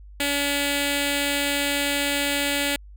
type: tone with notch filter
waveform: 5% pulse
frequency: 284.9 Hz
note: C#4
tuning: 48 cents sharp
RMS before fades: -24 dBFS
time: 0.2-2.76 s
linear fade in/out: 2 ms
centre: 1100 Hz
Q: 1.1
effects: added 50 Hz sine -41 dBFS peak until 2.96 s